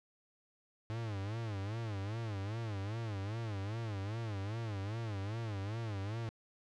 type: tone with vibrato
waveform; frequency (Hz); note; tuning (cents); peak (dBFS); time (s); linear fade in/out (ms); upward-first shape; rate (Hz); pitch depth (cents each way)
45% pulse; 106.1; G#2; +38; -37; 0.9-6.29; 0; sine; 2.5; 160
effects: low-pass 5000 Hz 12 dB/octave